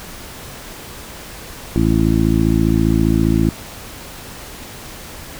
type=harmonic tone; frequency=55 Hz; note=A1; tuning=in tune; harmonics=1 / 2 / 3 / 4 / 5 / 6; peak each=-19 / -19 / -19 / -19 / -19 / -19 dBFS; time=1.76-3.49 s; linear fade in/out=0 ms; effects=pink hiss -34 dBFS RMS until 5.39 s